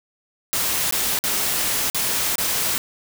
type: noise with dropouts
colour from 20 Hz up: white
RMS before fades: -22 dBFS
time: 0.53-2.78 s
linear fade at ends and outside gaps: 0 ms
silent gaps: 0.909-0.924 / 1.189-1.239 / 1.9-1.946 / 2.356-2.382 s
effects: none